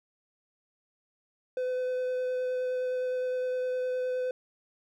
triangle tone with vibrato, 506 Hz, B4, 42 cents sharp, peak -26 dBFS, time 1.57-4.31 s, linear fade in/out 2 ms, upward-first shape sine, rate 9.7 Hz, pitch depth 9 cents each way, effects none

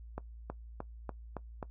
accelerating click train, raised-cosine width 1 ms, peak -24 dBFS, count 6, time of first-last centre 0.18-1.628 s, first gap 320 ms, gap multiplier 0.95, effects noise-tail reverb RT60 0.1 s tail -19 dB re dry + added 57 Hz sine -46 dBFS peak until 1.7 s

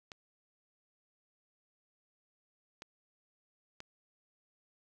clicks, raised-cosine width 0.2 ms, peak -28 dBFS, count 3, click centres 0.118 / 2.821 / 3.804 s, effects none

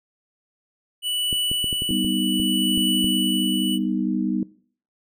square tone with tremolo, 2960 Hz, F#7, in tune, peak -21 dBFS, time 1.02-3.79 s, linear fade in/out 50 ms, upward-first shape triangle, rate 0.67 Hz, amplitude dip 45%
clicks, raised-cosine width 3 ms, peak -17 dBFS, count 10, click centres 1.328 / 1.515 / 1.643 / 1.728 / 1.821 / 1.909 / 2.047 / 2.399 / 2.777 / 3.044 s
sine chord, G augmented, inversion none, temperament equal, 196 / 246.9 / 311.1 Hz, G3 / B3 / D#4, 0 / 0 / 0 cents, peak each -25 / -25 / -26 dBFS, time 1.89-4.43 s, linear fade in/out 2 ms
effects noise-tail reverb RT60 0.5 s tail -20 dB re dry

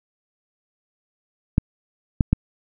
clicks, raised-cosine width 5 ms, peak -3 dBFS, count 3, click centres 1.581 / 2.208 / 2.33 s, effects none

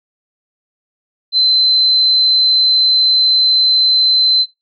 sine tone, 4068 Hz, C8, 50 cents flat, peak -9 dBFS, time 1.32-4.46 s, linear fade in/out 50 ms, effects noise-tail reverb RT60 0.2 s tail -19 dB re dry

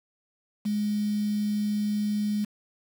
sine tone with quantisation, 208.7 Hz, G#3, 9 cents sharp, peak -24 dBFS, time 0.65-2.45 s, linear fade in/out 10 ms, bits 7, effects none

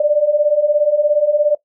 sine beating tone pair, 581 / 598 Hz, D5 / D5, -19 / +31 cents, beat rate 17 Hz, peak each -16 / -13 dBFS, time 0-1.55 s, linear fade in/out 5 ms, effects noise-tail reverb RT60 0.1 s tail -18 dB re dry

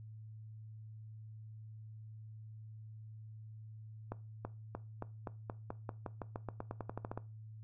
accelerating click train, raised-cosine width 1 ms, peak -26 dBFS, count 20, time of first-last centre 4.12-7.176 s, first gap 330 ms, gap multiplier 0.91, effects noise-tail reverb RT60 0.3 s tail -18 dB re dry + added 109 Hz sine -48 dBFS peak until 7.63 s

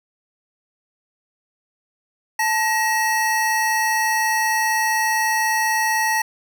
square tone pair together, 880 / 1895.1 Hz, A5 / A#6, 0 / +28 cents, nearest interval octave + minor second, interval 1328 cents, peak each -21 dBFS, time 2.39-6.22 s, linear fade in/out 5 ms, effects none

